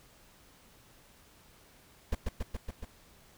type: noise with echo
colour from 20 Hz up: brown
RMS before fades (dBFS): -29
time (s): 2.12-2.15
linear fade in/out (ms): 5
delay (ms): 140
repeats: 5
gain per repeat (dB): -2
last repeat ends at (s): 2.85
effects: pink hiss -60 dBFS RMS until 3.37 s